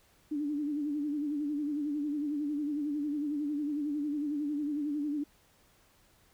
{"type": "tone with vibrato", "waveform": "sine", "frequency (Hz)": 294, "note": "D4", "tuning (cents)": 2, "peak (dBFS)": -30, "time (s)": [0.31, 5.24], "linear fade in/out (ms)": 10, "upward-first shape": "sine", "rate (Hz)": 11, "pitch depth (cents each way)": 66, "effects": ["pink hiss -65 dBFS RMS until 6.33 s"]}